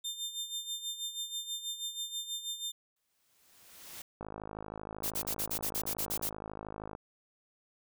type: tone with tremolo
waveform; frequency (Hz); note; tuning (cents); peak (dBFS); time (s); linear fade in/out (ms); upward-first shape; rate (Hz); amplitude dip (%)
sawtooth; 3600; A7; +39; -31; 0.04-2.72; 10; sine; 6.2; 70
type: noise with exponential growth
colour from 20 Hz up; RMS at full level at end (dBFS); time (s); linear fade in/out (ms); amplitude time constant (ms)
white; -44; 2.96-4.02; 5; 230
type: click train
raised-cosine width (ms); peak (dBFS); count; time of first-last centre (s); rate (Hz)
1; -27; 146; 4.21-6.951; 52.9
type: noise bursts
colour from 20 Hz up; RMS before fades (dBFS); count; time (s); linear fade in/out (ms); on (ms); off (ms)
blue; -34; 11; 5.03-6.295; 10; 75; 44
effects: none